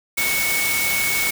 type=tone in noise; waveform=sine; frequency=2217 Hz; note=C#7; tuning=in tune; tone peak=-21 dBFS; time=0.17-1.31 s; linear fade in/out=10 ms; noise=white; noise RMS=-23 dBFS; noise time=0.17-1.31 s; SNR=-1 dB; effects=none